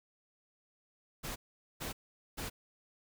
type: noise bursts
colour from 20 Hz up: pink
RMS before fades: -40 dBFS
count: 3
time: 1.23-2.5 s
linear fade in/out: 20 ms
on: 130 ms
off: 440 ms
effects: none